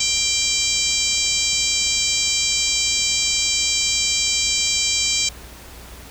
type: harmonic tone with a mistuned harmonic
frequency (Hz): 788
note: G5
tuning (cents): +9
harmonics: 3 / 4 / 5 / 6 / 7 / 8 / 9 / 10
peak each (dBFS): -26 / -26 / -26 / -26 / -26 / -26 / -26 / -26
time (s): 0-5.29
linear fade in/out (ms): 5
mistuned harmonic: 10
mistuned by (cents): -44
effects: added 60 Hz sine -41 dBFS peak until 6.1 s + pink hiss -41 dBFS RMS until 6.1 s